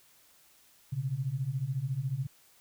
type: beating tone pair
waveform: sine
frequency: 124.6 / 138.6 Hz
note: B2 / C#3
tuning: +16 / 0 cents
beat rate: 14 Hz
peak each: -34 / -32 dBFS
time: 0.92-2.27 s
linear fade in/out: 10 ms
effects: white hiss -62 dBFS RMS until 2.6 s